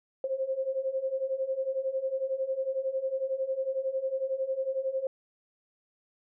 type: beating tone pair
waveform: sine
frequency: 523.3 / 534.3 Hz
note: C5 / C5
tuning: 0 / +36 cents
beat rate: 11 Hz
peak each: -33 / -30 dBFS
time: 0.24-5.07 s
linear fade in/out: 2 ms
effects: none